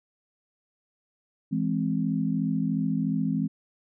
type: chord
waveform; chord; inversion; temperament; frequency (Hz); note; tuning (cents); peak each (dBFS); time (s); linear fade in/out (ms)
sine; E augmented; none; equal; 164.81 / 207.7 / 261.6; E3 / G#3 / B#3; 0 / 0 / 0; -28; 1.51-3.48; 20
effects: none